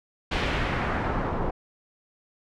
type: noise with low-pass filter sweep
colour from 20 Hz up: pink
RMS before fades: -27 dBFS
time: 0.31-1.51 s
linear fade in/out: 10 ms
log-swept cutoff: 3200 to 850 Hz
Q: 1.3
effects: none